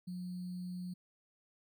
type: tone with sample-and-hold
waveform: sine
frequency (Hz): 180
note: F#3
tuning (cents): -47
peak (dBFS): -39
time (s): 0.07-0.94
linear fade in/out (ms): 10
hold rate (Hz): 4410
effects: none